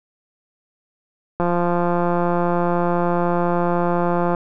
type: click train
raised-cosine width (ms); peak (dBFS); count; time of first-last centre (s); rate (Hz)
1; -7; 514; 1.4-4.348; 174
effects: none